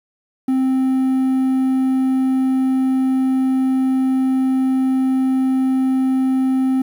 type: tone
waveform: triangle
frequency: 262 Hz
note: C4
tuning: 2 cents sharp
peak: -12 dBFS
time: 0.48-6.82 s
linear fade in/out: 5 ms
effects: 8-bit